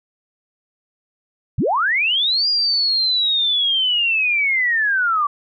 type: linear two-way sweep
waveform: sine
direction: up then down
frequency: 68.9 to 4871 to 1138 Hz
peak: -15 dBFS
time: 1.58-5.27 s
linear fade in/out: 5 ms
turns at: 2.48 s
effects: none